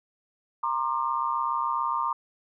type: tone cluster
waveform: sine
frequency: 933 / 1060 / 1197 Hz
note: A#5 / C6 / D6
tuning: +1 / +22 / +33 cents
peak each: -29 dBFS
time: 0.63-2.13 s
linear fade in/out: 5 ms
effects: none